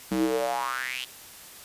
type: tone with high-pass filter sweep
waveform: square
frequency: 63.6 Hz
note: C2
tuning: 48 cents flat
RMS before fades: -28 dBFS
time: 0.11-1.05 s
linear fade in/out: 10 ms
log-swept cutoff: 230 to 3200 Hz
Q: 5.9
effects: white hiss -46 dBFS RMS until 1.64 s + resampled to 32000 Hz